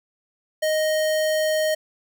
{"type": "tone", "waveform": "square", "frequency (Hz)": 622.3, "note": "D#5", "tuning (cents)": 0, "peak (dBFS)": -20, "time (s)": [0.62, 1.75], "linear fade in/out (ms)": 10, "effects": []}